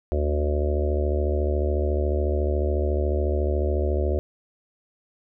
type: harmonic tone with a mistuned harmonic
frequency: 74 Hz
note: D2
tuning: 14 cents sharp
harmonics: 1 / 3 / 4 / 5 / 6 / 7 / 8 / 9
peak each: -22 / -36 / -37 / -28 / -37 / -32 / -32 / -36 dBFS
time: 0.12-4.19 s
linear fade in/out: 0 ms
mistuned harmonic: 3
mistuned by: +16 cents
effects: none